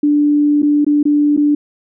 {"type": "tone with dropouts", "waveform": "sine", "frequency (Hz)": 293.7, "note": "D4", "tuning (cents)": 0, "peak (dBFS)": -9, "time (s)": [0.03, 1.55], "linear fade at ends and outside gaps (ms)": 5, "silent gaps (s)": [[0.621, 0.628], [0.847, 0.865], [1.03, 1.053], [1.366, 1.374]], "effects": []}